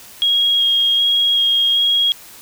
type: tone with vibrato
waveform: sine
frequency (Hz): 3275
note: G#7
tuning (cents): -25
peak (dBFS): -12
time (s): 0.22-2.12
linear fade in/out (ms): 0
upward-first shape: square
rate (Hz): 1.3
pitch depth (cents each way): 9
effects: white hiss -40 dBFS RMS until 2.41 s